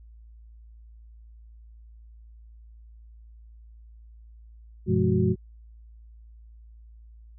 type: tone cluster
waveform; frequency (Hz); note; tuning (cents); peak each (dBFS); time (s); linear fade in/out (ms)
sine; 95.3 / 121.6 / 171.5 / 209.1 / 369; G2 / B2 / F3 / G#3 / F#4; -48 / -26 / -31 / +12 / -5; -26; 4.86-5.36; 50
effects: added 56 Hz sine -46 dBFS peak until 7.38 s